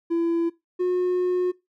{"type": "tone pair in turn", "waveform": "triangle", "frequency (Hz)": [336, 361.6], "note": ["E4", "F#4"], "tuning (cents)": [33, -40], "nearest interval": "minor second", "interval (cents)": 127, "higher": "second", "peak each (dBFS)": -17, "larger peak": "neither", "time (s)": [[0.1, 0.5], [0.79, 1.52]], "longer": "second", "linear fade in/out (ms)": 20, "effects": ["noise-tail reverb RT60 0.2 s tail -21 dB re dry", "tanh soft clip ceiling -15 dBFS"]}